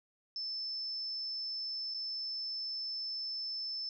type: tone with dropouts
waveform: sine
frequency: 5274 Hz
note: E8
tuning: in tune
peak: -36 dBFS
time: 0.36-3.89 s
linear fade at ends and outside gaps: 1 ms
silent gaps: 1.939-1.945 s
effects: none